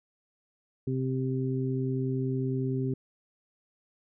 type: harmonic tone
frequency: 130.81 Hz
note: C3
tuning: in tune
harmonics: 1 / 2 / 3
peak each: -29 / -32 / -34 dBFS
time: 0.87-2.94 s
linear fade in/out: 5 ms
effects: none